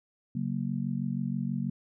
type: chord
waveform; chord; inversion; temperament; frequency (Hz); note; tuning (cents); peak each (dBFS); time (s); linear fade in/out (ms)
sine; F# major; second; just; 138.75 / 185 / 231.2; C#3 / F#3 / A#3; +2 / 0 / -14; -33; 0.35-1.7; 5
effects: none